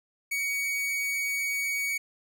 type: tone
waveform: 45% pulse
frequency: 2248 Hz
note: C#7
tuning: 24 cents sharp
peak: -27 dBFS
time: 0.31-1.98 s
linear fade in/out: 10 ms
effects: none